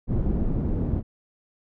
pink low-pass noise, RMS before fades -24 dBFS, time 0.07-1.03 s, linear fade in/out 50 ms, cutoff 280 Hz, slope 12 dB/octave, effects none

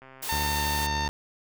click train, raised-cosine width 0.5 ms, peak -33 dBFS, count 55, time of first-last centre 0.02-0.429 s, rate 132 Hz
white high-pass noise, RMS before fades -34 dBFS, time 0.22-0.87 s, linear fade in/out 10 ms, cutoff 290 Hz, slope 96 dB/octave
harmonic tone, 905 Hz, A5, 48 cents sharp, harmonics 1 / 2 / 3 / 4 / 5 / 6 / 7, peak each -29 / -34 / -39 / -38 / -37 / -46 / -42 dBFS, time 0.29-1.08 s, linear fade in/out 2 ms
sawtooth tone, 73.42 Hz, D2, in tune, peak -26 dBFS, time 0.32-1.09 s, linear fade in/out 0 ms
effects none

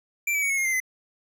square tone with pitch steps, 2349 / 2294 / 2240 / 2188 / 2137 / 2087 / 2038 Hz, D7 / D7 / C#7 / C#7 / C7 / C7 / C7, 0 / -41 / +18 / -23 / +36 / -5 / -46 cents, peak -23 dBFS, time 0.27-0.802 s, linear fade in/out 5 ms, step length 76 ms, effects none

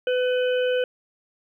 harmonic tone, 502 Hz, B4, 28 cents sharp, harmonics 1 / 3 / 5 / 6, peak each -20 / -31 / -37 / -34 dBFS, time 0.07-0.84 s, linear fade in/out 2 ms, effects 10-bit

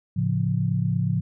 sine chord, A augmented, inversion none, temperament equal, 110 / 138.59 / 174.61 Hz, A2 / C#3 / E#3, 0 / 0 / 0 cents, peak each -25 dBFS, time 0.16-1.21 s, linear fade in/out 10 ms, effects none

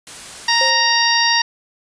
white noise, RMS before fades -34 dBFS, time 0.07-0.7 s, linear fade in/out 0 ms
harmonic tone, 932.3 Hz, A#5, in tune, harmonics 1 / 2 / 3 / 4 / 5 / 6, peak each -19 / -18 / -23 / -23 / -19 / -20 dBFS, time 0.48-1.42 s, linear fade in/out 5 ms
sine tone with exponential decay, 529 Hz, C5, 19 cents sharp, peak -19 dBFS, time 0.61-1.21 s, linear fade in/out 2 ms, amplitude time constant 130 ms
effects resampled to 22050 Hz

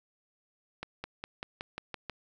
accelerating click train, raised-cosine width 0.3 ms, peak -21 dBFS, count 8, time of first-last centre 0.83-2.097 s, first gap 210 ms, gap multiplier 0.95, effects none

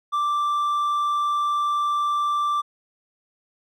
sine tone with hard clipping, 1174.7 Hz, D6, in tune, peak -21 dBFS, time 0.12-2.62 s, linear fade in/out 20 ms, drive 3 dB, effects none

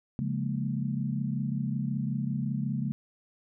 sine chord, Bb minor seventh, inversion first, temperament equal, 138.59 / 174.61 / 207.7 / 233.1 Hz, Db3 / F3 / Ab3 / Bb3, 0 / 0 / 0 / 0 cents, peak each -31 / -37 / -33 / -35 dBFS, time 0.19-2.92 s, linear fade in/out 0 ms, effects none

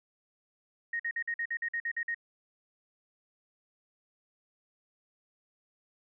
sine tone bursts, 1864.7 Hz, A#6, in tune, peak -30 dBFS, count 11, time 0.93-2.146 s, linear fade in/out 5 ms, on 66 ms, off 49 ms, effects none

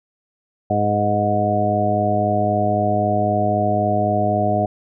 harmonic tone with a mistuned harmonic, 103.83 Hz, G#2, in tune, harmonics 1 / 2 / 3 / 4 / 5 / 6 / 7, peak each -23 / -24 / -27 / -28 / -32 / -21 / -20 dBFS, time 0.7-4.66 s, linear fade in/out 5 ms, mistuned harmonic 5, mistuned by -34 cents, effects none

